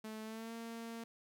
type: tone with pitch glide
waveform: sawtooth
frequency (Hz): 217.9 to 229.5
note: A3 to A#3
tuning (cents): -17 to -27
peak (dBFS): -40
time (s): 0.04-1.04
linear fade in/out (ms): 5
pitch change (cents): +90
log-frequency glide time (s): 0.23-0.53
effects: 13-bit